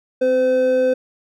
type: tone pair together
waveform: triangle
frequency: 259.2 / 511.9 Hz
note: C4 / C5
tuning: -16 / -38 cents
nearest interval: octave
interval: 1178 cents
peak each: -22 / -12 dBFS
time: 0.21-0.94 s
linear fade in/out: 10 ms
effects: none